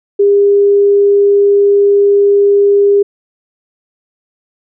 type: tone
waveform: sine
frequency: 403.4 Hz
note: G4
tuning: 50 cents sharp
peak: -5 dBFS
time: 0.19-3.03 s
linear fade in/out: 10 ms
effects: none